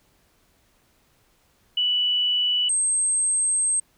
sine tone pair in turn, 2960 / 8372 Hz, F#7 / C9, 0 / 0 cents, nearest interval octave + tritone, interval 1800 cents, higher second, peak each -19 dBFS, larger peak neither, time 1.77-2.69 / 2.69-3.8 s, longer second, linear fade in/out 5 ms, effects pink hiss -63 dBFS RMS until 3.97 s

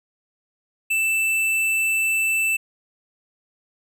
triangle tone with hard clipping, 2652 Hz, E7, 10 cents sharp, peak -20 dBFS, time 0.9-2.57 s, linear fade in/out 10 ms, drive 15 dB, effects none

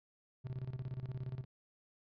triangle tone with tremolo, 128.3 Hz, C3, 34 cents flat, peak -35 dBFS, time 0.44-1.45 s, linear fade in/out 20 ms, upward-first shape square, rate 17 Hz, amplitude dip 75%, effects resampled to 11025 Hz

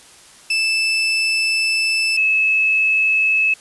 30% pulse / sine tone pair in turn, 2637 / 2596 Hz, E7 / E7, 0 / -27 cents, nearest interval unison, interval 27 cents, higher first, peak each -13 dBFS, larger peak neither, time 0.5-2.17 / 2.17-3.54 s, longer first, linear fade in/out 5 ms, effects white hiss -45 dBFS RMS until 3.6 s + resampled to 24000 Hz

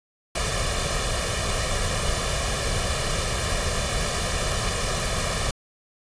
pink noise with comb filter, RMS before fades -25 dBFS, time 0.35-5.51 s, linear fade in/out 5 ms, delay 1.7 ms, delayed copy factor +0.7, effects resampled to 22050 Hz

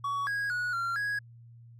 triangle tone with pitch steps, 1126 / 1647 / 1460 / 1377 / 1660 Hz, C#6 / G#6 / F#6 / F6 / G#6, +27 / -15 / -24 / -25 / -1 cents, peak -27 dBFS, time 0.04-1.19 s, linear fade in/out 5 ms, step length 230 ms, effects added 117 Hz sine -49 dBFS peak until 1.79 s + AAC 64 kbps

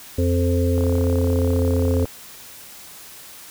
harmonic tone, 86.9 Hz, F2, 8 cents flat, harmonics 1 / 3 / 5 / 6, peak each -18 / -23 / -25 / -26 dBFS, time 0.18-2.05 s, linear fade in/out 5 ms
click train, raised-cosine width 1 ms, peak -19 dBFS, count 45, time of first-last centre 0.78-2.055 s, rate 34.5 Hz
effects white hiss -41 dBFS RMS until 3.5 s

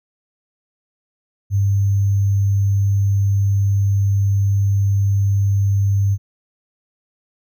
sine tone with sample-and-hold, 99.4 Hz, G2, 25 cents sharp, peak -13 dBFS, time 1.5-6.18 s, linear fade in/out 50 ms, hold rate 6300 Hz, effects none

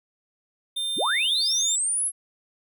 square tone, 3600 Hz, A7, 39 cents sharp, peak -26 dBFS, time 0.76-1.76 s, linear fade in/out 10 ms
sine linear sweep, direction up, 88 to 11175 Hz, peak -22 dBFS, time 0.96-2.12 s, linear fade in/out 50 ms
effects none

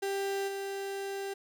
35% pulse tone with level steps, 393.7 Hz, G4, 8 cents sharp, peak -29 / -33 dBFS, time 0.02-1.34 s, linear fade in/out 10 ms, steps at 0.47 s, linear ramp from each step 20 ms, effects 11-bit

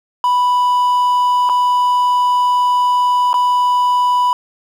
triangle tone with dropouts, 987.8 Hz, B5, in tune, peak -9 dBFS, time 0.24-4.33 s, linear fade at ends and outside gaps 1 ms, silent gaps 1.491-1.496 / 3.331-3.341 s, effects 7-bit

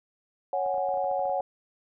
sine chord, C# suspended fourth, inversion none, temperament equal, 554.4 / 740 / 830.6 Hz, C#5 / F#5 / G#5, 0 / 0 / 0 cents, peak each -29 / -28 / -33 dBFS, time 0.53-1.41 s, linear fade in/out 2 ms
clicks, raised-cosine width 1 ms, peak -35 dBFS, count 12, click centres 0.662 / 0.743 / 0.78 / 0.889 / 0.941 / 0.974 / 1.043 / 1.113 / 1.194 / 1.255 / 1.296 / 1.402 s
effects none

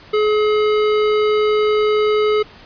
sine tone with hard clipping, 424.7 Hz, G#4, 39 cents sharp, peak -15 dBFS, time 0.13-2.43 s, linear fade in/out 10 ms, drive 17 dB, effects pink hiss -42 dBFS RMS until 2.65 s + resampled to 11025 Hz

